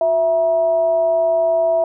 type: tone with frequency modulation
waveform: sine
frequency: 659.3 Hz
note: E5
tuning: in tune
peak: -13 dBFS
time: 0.01-1.84 s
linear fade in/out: 2 ms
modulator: 296 Hz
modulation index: 0.29
effects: none